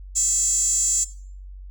5% pulse tone with high-pass filter, 657 Hz, E5, 6 cents flat, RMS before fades -21 dBFS, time 0.15-1.05 s, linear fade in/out 20 ms, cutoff 7200 Hz, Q 9.6, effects noise-tail reverb RT60 0.5 s tail -19 dB re dry + added 47 Hz sine -36 dBFS peak until 1.7 s

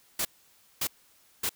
white noise bursts, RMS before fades -29 dBFS, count 3, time 0.19-1.493 s, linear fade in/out 5 ms, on 61 ms, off 560 ms, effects white hiss -62 dBFS RMS until 1.55 s

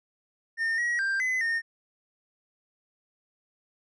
triangle tone with pitch steps, 1819 / 1908 / 1582 / 2026 / 1833 Hz, A#6 / A#6 / G6 / B6 / A#6, -43 / +40 / +15 / +44 / -30 cents, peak -23 dBFS, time 0.57-1.62 s, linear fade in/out 50 ms, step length 210 ms, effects resampled to 22050 Hz

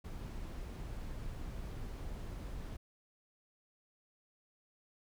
brown noise, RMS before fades -43 dBFS, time 0.04-2.77 s, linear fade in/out 10 ms, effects none

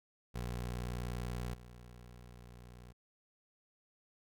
20% pulse tone with level steps, 60.5 Hz, B1, 35 cents flat, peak -33 / -47 dBFS, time 0.34-2.93 s, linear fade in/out 20 ms, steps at 1.54 s, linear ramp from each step 5 ms, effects none

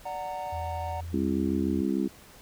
triangle chord, D augmented, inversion none, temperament equal with one note detuned, 587.3 / 740 / 922.2 Hz, D5 / F#5 / A#5, 0 / 0 / -19 cents, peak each -37 / -33 / -35 dBFS, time 0.05-1.01 s, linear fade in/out 10 ms
sine tone with pitch glide, 84.1 to 84.78 Hz, E2 to E2, +35 to +49 cents, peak -34 dBFS, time 0.52-1.82 s, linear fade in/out 10 ms, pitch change +14 cents, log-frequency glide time 1-1.35 s
harmonic tone, 66.7 Hz, C2, 34 cents sharp, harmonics 3 / 4 / 5 / 6, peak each -29 / -29 / -30 / -37 dBFS, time 1.13-2.08 s, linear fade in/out 10 ms
effects pink hiss -52 dBFS RMS until 2.41 s

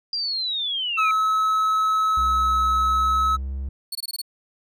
sine linear sweep, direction down, 4823 to 2329 Hz, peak -23 dBFS, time 0.13-1.11 s, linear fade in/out 2 ms
triangle tone, 1291 Hz, E6, 37 cents flat, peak -16 dBFS, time 0.97-3.37 s, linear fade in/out 20 ms
triangle tone with pitch glide, 63 to 67.52 Hz, B1 to C#2, +35 to -45 cents, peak -24 dBFS, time 2.17-3.69 s, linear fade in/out 5 ms, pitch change +120 cents, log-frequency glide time 2.77-3.55 s
sawtooth tone bursts, 4400 Hz, C#8, 14 cents flat, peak -24 dBFS, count 6, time 3.92-4.217 s, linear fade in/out 5 ms, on 32 ms, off 21 ms
effects none

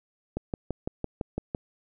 click train, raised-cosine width 2 ms, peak -16 dBFS, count 8, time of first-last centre 0.37-1.548 s, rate 5.94 Hz, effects none

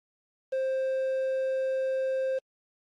triangle tone with quantisation, 527 Hz, C5, 12 cents sharp, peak -24 dBFS, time 0.52-2.39 s, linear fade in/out 10 ms, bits 8, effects low-pass 5000 Hz 12 dB/octave + AAC 64 kbps

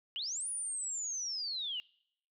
sine linear two-way sweep, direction up then down, 2794 to 9800 to 2794 Hz, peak -35 dBFS, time 0.16-1.8 s, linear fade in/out 0 ms, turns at 0.49 s, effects noise-tail reverb RT60 0.7 s tail -24 dB re dry

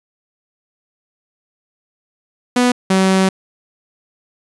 sawtooth tone pair in turn, 246.9 / 189.99 Hz, B3 / F#3, 0 / +46 cents, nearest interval perfect fourth, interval 454 cents, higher first, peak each -7 dBFS, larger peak neither, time 2.56-2.72 / 2.9-3.29 s, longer second, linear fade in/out 5 ms, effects resampled to 24000 Hz

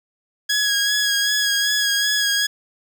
15% pulse tone with vibrato, 1661.2 Hz, G#6, in tune, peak -11 dBFS, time 0.49-2.47 s, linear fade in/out 10 ms, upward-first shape sine, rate 2.6 Hz, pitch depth 28 cents each way, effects none

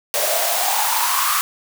white noise with high-pass filter sweep, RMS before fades -19 dBFS, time 0.14-1.41 s, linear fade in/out 0 ms, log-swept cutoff 560 to 1200 Hz, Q 7.8, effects none

